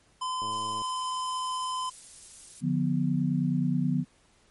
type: tone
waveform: square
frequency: 1022 Hz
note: C6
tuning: 41 cents flat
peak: -30 dBFS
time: 0.21-1.9 s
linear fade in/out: 10 ms
type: click train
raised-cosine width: 2 ms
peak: -32 dBFS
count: 44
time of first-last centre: 0.42-0.818 s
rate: 108 Hz
type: noise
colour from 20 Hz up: violet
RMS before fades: -42 dBFS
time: 0.51-2.61 s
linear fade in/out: 10 ms
type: chord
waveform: sine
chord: B diminished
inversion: first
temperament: just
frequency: 148.16 / 177.8 / 246.9 Hz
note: D3 / F3 / B3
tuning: +16 / +31 / 0 cents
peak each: -28 dBFS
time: 2.61-4.05 s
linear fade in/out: 50 ms
effects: pink hiss -63 dBFS RMS until 4.5 s + MP3 48 kbps